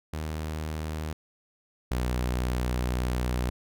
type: tone pair in turn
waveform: sawtooth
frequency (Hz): 77.8 / 61.75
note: D#2 / B1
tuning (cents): 0 / 0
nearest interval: major third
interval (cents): 400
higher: first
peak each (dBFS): -27 / -22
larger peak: second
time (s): 0.13-1.13 / 1.91-3.5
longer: second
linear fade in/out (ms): 5
effects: none